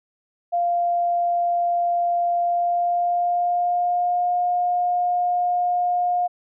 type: tone with pitch glide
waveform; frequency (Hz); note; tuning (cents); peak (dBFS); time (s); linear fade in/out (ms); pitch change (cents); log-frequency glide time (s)
sine; 696 to 712.3; F5 to F5; -6 to +34; -18; 0.52-6.28; 20; +40; 2.41-4.33
effects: none